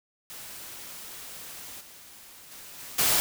white noise with level steps, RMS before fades -42 / -49 / -45 / -42 / -23 dBFS, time 0.3-3.2 s, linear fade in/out 0 ms, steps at 1.8 / 2.51 / 2.78 / 2.98 s, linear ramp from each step 10 ms, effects none

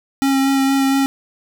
square tone with vibrato, 271.4 Hz, C#4, 36 cents flat, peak -14 dBFS, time 0.22-1.06 s, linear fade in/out 0 ms, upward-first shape sine, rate 4.3 Hz, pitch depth 14 cents each way, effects none

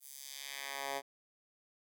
10% pulse tone with high-pass filter sweep, 138.59 Hz, C#3, in tune, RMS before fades -43 dBFS, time 0-1.02 s, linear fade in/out 50 ms, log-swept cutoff 11000 to 540 Hz, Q 0.93, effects none

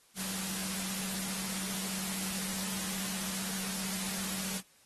sine tone in noise, 190 Hz, F#3, 46 cents sharp, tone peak -41 dBFS, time 0.15-4.62 s, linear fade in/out 50 ms, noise white, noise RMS -37 dBFS, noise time 0.15-4.62 s, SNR -7 dB, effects white hiss -64 dBFS RMS until 4.85 s + AAC 32 kbps

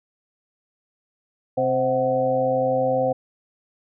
harmonic tone with a mistuned harmonic, 130.4 Hz, C3, 5 cents flat, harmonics 1 / 2 / 4 / 5 / 6, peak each -31 / -29 / -20 / -29 / -25 dBFS, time 1.57-3.13 s, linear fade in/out 10 ms, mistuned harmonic 6, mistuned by -73 cents, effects none

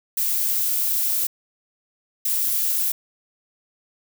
violet noise bursts at uneven times, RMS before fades -22 dBFS, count 2, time 0.17-1.27 / 2.25-2.92 s, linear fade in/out 5 ms, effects none

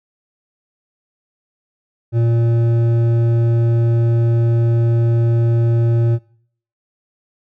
sine tone with hard clipping, 116.54 Hz, A#2, in tune, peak -14 dBFS, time 2.12-6.19 s, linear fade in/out 50 ms, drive 9 dB, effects noise-tail reverb RT60 0.6 s tail -22 dB re dry

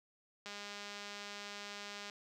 click train, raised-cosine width 0.2 ms, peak -29 dBFS, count 335, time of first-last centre 0.46-2.097 s, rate 204 Hz, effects high-pass 100 Hz 12 dB/octave + 11-bit

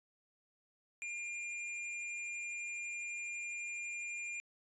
square tone with amplitude modulation, 2402 Hz, D7, 38 cents sharp, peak -39 dBFS, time 1.02-4.4 s, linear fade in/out 0 ms, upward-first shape sine, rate 270 Hz, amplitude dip 30%, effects resampled to 24000 Hz

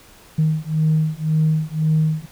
sine beating tone pair, 155.56 / 157.46 Hz, D#3 / D#3, 0 / +21 cents, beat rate 1.9 Hz, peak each -18 dBFS, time 0.38-2.26 s, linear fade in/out 10 ms, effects tanh soft clip ceiling -9 dBFS + pink hiss -47 dBFS RMS until 2.31 s

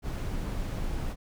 brown noise, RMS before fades -32 dBFS, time 0.02-1.16 s, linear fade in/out 50 ms, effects none

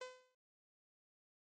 sawtooth tone with exponential decay, 508 Hz, B4, 49 cents sharp, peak -39 dBFS, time 0.01-0.35 s, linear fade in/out 5 ms, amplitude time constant 73 ms, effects MP3 32 kbps

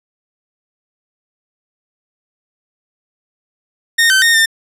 sawtooth tone with pitch steps, 1842 / 1540 / 1843 / 1802 Hz, A#6 / G6 / A#6 / A6, -21 / -31 / -20 / +41 cents, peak -5 dBFS, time 3.98-4.46 s, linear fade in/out 10 ms, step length 120 ms, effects low-pass 12000 Hz 12 dB/octave

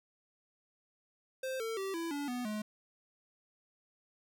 square tone with pitch steps, 523 / 450.1 / 387.3 / 333.3 / 286.8 / 246.8 / 212.4 Hz, C5 / A4 / G4 / E4 / D4 / B3 / G#3, -1 / +39 / -21 / +19 / -41 / -1 / +39 cents, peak -36 dBFS, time 1.43-2.62 s, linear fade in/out 5 ms, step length 170 ms, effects none

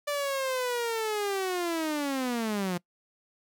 sawtooth linear sweep, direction down, 587.3 to 172.2 Hz, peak -24 dBFS, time 0.07-2.78 s, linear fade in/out 10 ms, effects noise-tail reverb RT60 0.1 s tail -23 dB re dry

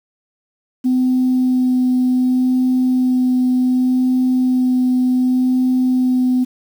sine tone with vibrato, 253.8 Hz, B3, 47 cents sharp, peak -11 dBFS, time 0.84-6.45 s, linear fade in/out 20 ms, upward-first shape sine, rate 0.67 Hz, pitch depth 9 cents each way, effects tanh soft clip ceiling -8 dBFS + 7-bit

